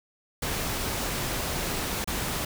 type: noise with dropouts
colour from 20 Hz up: pink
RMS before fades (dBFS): -30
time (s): 0.42-2.45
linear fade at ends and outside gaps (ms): 5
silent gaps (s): 2.044-2.074
effects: none